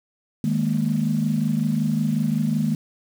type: chord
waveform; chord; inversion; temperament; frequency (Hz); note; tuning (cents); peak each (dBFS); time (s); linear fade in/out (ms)
sine; D# suspended fourth; none; equal; 155.56 / 207.7 / 233.1; D#3 / G#3 / A#3; 0 / 0 / 0; -23; 0.44-2.75; 2
effects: tanh soft clip ceiling -10 dBFS + 7-bit